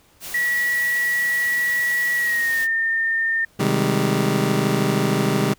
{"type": "noise", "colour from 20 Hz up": "white", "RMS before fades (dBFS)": -33, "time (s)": [0.2, 2.68], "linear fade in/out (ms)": 50}
{"type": "tone with pitch glide", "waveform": "sine", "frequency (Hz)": [1933, 1814], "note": ["B6", "A#6"], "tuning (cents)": [-38, -48], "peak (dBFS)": -18, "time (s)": [0.34, 3.45], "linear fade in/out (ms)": 5, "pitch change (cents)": -110, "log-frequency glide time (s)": [2.16, 2.65]}
{"type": "chord", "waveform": "25% pulse", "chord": "Ab major seventh", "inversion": "first", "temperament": "just", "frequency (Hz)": [129.78, 155.74, 194.67, 207.7], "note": ["C3", "Eb3", "G3", "Ab3"], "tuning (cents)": [-14, 2, -12, 0], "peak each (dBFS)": -20, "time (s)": [3.59, 5.54], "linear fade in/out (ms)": 10}
{"effects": ["pink hiss -56 dBFS RMS until 5.58 s"]}